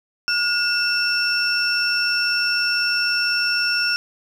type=tone cluster; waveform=sine; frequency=1436 / 2666 / 5440 Hz; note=F6 / E7 / F8; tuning=+48 / +19 / -46 cents; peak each=-21 / -24 / -20 dBFS; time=0.28-3.96 s; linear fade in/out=0 ms; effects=tanh soft clip ceiling -11 dBFS + 8-bit